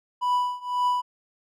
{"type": "tone with tremolo", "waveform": "triangle", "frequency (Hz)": 987.8, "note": "B5", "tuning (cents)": 0, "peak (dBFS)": -17, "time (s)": [0.21, 1.02], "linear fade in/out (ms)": 20, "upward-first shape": "triangle", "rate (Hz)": 1.9, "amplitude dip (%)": 95, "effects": []}